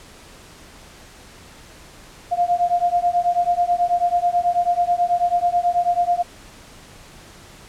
sine beating tone pair, 698.5 / 707.7 Hz, F5 / F5, 0 / +23 cents, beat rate 9.2 Hz, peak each -19 dBFS, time 2.31-6.23 s, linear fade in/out 20 ms, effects pink hiss -44 dBFS RMS until 7.68 s + low-pass 10000 Hz 12 dB/octave

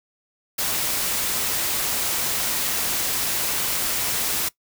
white noise, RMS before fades -24 dBFS, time 0.58-4.49 s, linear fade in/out 10 ms, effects noise-tail reverb RT60 0.1 s tail -20 dB re dry

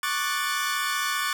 sawtooth chord, D major seventh, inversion third, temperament equal with one note detuned, 1108.7 / 1183.5 / 1480 / 1760 Hz, C#6 / D6 / F#6 / A6, 0 / +13 / 0 / 0 cents, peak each -27 dBFS, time 0.03-1.33 s, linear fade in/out 2 ms, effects none

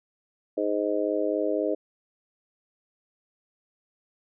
harmonic tone, 103.83 Hz, G#2, in tune, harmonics 3 / 4 / 5 / 6, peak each -29 / -29 / -29 / -29 dBFS, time 0.57-1.75 s, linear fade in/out 10 ms, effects none

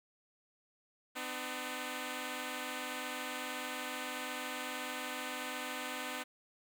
5% pulse tone pair together, 253.6 / 301.6 Hz, B3 / D4, +46 / +46 cents, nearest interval minor third, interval 300 cents, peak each -29 / -31 dBFS, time 1.15-6.24 s, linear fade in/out 20 ms, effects none

